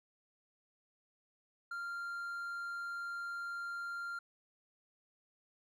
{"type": "tone", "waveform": "triangle", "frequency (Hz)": 1391, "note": "F6", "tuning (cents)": -7, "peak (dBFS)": -37, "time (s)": [1.71, 4.19], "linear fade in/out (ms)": 5, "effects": []}